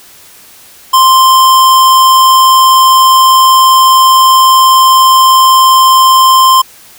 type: tone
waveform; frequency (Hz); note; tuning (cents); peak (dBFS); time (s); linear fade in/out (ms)
square; 1046.5; C6; 0; -3; 0.93-6.62; 10
effects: white hiss -37 dBFS RMS until 6.98 s